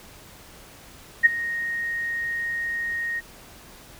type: tone with ADSR envelope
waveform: sine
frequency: 1864.7 Hz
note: A#6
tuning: in tune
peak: -8 dBFS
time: 1.23-3.21 s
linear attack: 25 ms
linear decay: 18 ms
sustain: -17 dB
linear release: 26 ms
effects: pink hiss -47 dBFS RMS until 3.99 s